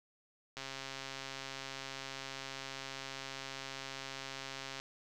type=click train; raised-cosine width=0.2 ms; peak=-25 dBFS; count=572; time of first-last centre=0.57-4.8 s; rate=135 Hz; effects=none